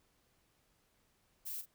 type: noise with echo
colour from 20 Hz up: violet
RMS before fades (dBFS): -42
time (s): 1.45-1.62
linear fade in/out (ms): 20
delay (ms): 41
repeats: 1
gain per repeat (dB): -11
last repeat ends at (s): 1.661
effects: pink hiss -74 dBFS RMS until 1.74 s